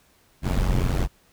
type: noise with amplitude modulation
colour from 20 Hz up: brown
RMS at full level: -18 dBFS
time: 0.42-1.08 s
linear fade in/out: 50 ms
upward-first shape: sine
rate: 90.9 Hz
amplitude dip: 85%
effects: pink hiss -60 dBFS RMS until 1.32 s